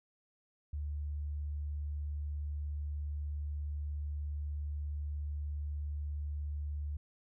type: tone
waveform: sine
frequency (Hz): 73.6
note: D2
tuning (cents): +4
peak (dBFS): -35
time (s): 0.73-6.97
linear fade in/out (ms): 5
effects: none